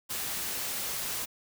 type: noise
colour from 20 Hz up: white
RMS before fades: -34 dBFS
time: 0.09-1.26 s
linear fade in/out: 20 ms
effects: none